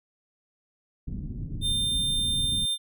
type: low-pass noise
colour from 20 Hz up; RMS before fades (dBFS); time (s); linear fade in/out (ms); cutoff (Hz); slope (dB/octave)
pink; -33; 1.07-2.66; 10; 240; 24
type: tone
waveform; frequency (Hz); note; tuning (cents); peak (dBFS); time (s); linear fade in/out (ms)
square; 3600; A7; +39; -25; 1.61-2.78; 50
effects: none